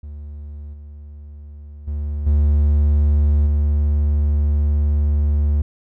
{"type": "tone with level steps", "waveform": "triangle", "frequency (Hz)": 73.42, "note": "D2", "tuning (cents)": 0, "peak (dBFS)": [-28, -32, -19, -10, -12], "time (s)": [0.03, 5.62], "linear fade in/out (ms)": 5, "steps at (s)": [0.73, 1.87, 2.26, 3.46], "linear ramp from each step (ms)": 10, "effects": []}